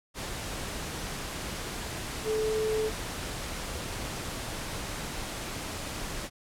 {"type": "tone in noise", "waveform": "sine", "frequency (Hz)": 434.9, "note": "A4", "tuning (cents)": -20, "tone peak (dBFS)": -26, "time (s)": [2.24, 2.91], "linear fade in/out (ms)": 50, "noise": "pink", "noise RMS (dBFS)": -36, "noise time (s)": [0.14, 6.3], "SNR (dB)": 7, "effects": ["low-pass 11000 Hz 12 dB/octave"]}